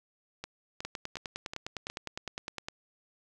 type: two click trains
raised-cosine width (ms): 0.2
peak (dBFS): -19 / -21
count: 19 / 5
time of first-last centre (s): 0.85-2.685 / 0.44-1.9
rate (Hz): 9.81 / 2.74
effects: none